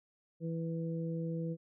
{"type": "harmonic tone", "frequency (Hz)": 164.81, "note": "E3", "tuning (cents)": 0, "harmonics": [1, 2, 3], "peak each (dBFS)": [-35, -43, -42], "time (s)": [0.4, 1.57], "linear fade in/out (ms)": 50, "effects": []}